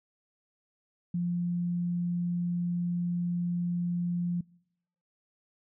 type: tone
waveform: sine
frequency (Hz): 174.61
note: F3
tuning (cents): 0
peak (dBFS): -27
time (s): 1.14-4.41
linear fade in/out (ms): 5
effects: noise-tail reverb RT60 0.8 s tail -26 dB re dry